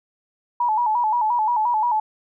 sine tone with vibrato, 912 Hz, A#5, 38 cents flat, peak -17 dBFS, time 0.6-2 s, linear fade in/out 5 ms, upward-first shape square, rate 5.7 Hz, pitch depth 96 cents each way, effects none

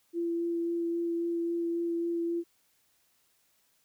sine tone with vibrato, 339 Hz, E4, 49 cents sharp, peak -28 dBFS, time 0.13-2.44 s, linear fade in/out 50 ms, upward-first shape sine, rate 3.7 Hz, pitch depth 10 cents each way, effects white hiss -70 dBFS RMS until 3.84 s

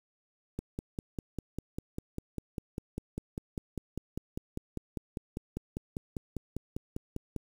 click train, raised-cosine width 3 ms, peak -22 dBFS, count 35, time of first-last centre 0.59-7.363 s, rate 5.02 Hz, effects 8-bit

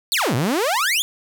sawtooth exponential two-way sweep, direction down then up, 4700 to 110.9 to 3558 Hz, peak -14 dBFS, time 0.12-1.02 s, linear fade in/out 0 ms, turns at 0.35 s, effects 9-bit

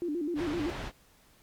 sine tone with vibrato, 320 Hz, D#4, 49 cents sharp, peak -29 dBFS, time 0.02-0.7 s, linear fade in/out 0 ms, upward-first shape square, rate 7.8 Hz, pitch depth 140 cents each way
pink low-pass noise, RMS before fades -38 dBFS, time 0.35-0.92 s, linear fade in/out 50 ms, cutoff 3400 Hz, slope 12 dB/octave
effects pink hiss -62 dBFS RMS until 1.42 s + MP3 96 kbps

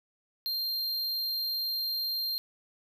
square tone, 4186 Hz, C8, in tune, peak -30 dBFS, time 0.46-2.38 s, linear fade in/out 0 ms, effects none

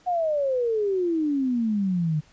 sine exponential sweep, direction down, 736 to 148.3 Hz, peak -21 dBFS, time 0.06-2.21 s, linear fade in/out 20 ms, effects pink hiss -57 dBFS RMS until 2.32 s + resampled to 16000 Hz

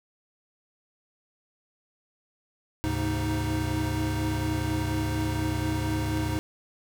square tone cluster, 74.4 / 105.3 / 135.1 / 311.7 Hz, D2 / G#2 / C#3 / D#4, +23 / +24 / -44 / +3 cents, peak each -33 / -31 / -35 / -31 dBFS, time 2.84-6.39 s, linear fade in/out 0 ms, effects none

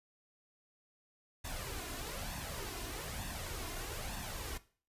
pink noise with flanger, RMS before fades -42 dBFS, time 1.44-4.58 s, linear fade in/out 10 ms, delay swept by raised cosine 1.1 to 2.9 ms, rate 1.1 Hz, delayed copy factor +0.6, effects noise-tail reverb RT60 0.4 s tail -17 dB re dry + resampled to 32000 Hz

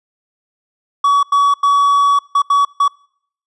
triangle tone bursts at uneven times, 1133 Hz, C#6, 37 cents sharp, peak -7 dBFS, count 6, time 1.04-1.23 / 1.32-1.54 / 1.63-2.19 / 2.35-2.42 / 2.5-2.65 / 2.8-2.88 s, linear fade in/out 5 ms, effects noise-tail reverb RT60 0.6 s tail -25 dB re dry + resampled to 24000 Hz

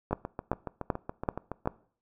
two click trains, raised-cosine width 1 ms, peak -12 / -20 dBFS, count 5 / 12, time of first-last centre 0.13-1.674 / 0.11-1.657 s, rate 2.59 / 7.11 Hz, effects noise-tail reverb RT60 0.5 s tail -21 dB re dry

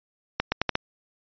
accelerating click train, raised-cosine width 0.3 ms, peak -6 dBFS, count 5, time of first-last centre 0.4-0.754 s, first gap 120 ms, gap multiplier 0.8, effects resampled to 11025 Hz

